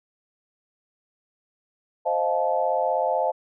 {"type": "chord", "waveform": "sine", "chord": "F dominant seventh", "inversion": "second", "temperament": "equal with one note detuned", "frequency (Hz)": [523.3, 622.3, 698.5, 867.4], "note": ["C5", "Eb5", "F5", "A5"], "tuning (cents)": [0, 0, 0, -25], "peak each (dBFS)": -26, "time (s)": [2.05, 3.32], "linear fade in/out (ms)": 20, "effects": []}